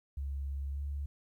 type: tone with pitch glide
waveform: sine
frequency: 69.3 to 71.08 Hz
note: C#2 to C#2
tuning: 0 to +44 cents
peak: -34 dBFS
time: 0.17-1.06 s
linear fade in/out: 5 ms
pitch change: +44 cents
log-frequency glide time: 0.71-0.8 s
effects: 12-bit